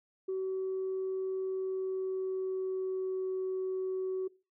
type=tone with pitch glide; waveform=sine; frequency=378.8 to 375.5 Hz; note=F#4 to F#4; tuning=+41 to +26 cents; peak=-30 dBFS; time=0.28-4.28 s; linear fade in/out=10 ms; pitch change=-15 cents; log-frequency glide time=1.41-3.31 s; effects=noise-tail reverb RT60 0.3 s tail -21 dB re dry + tanh soft clip ceiling -28 dBFS